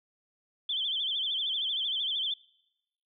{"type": "tone with vibrato", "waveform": "sine", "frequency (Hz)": 3297, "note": "G#7", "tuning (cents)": -13, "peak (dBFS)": -28, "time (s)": [0.69, 2.34], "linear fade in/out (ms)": 5, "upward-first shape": "sine", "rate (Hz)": 13, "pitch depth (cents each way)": 130, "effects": ["noise-tail reverb RT60 0.9 s tail -25 dB re dry"]}